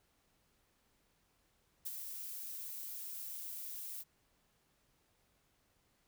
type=noise with ADSR envelope; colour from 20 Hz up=violet; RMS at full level=-39 dBFS; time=1.85-4.04 s; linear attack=15 ms; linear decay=31 ms; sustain=-6 dB; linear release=33 ms; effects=pink hiss -75 dBFS RMS until 6.07 s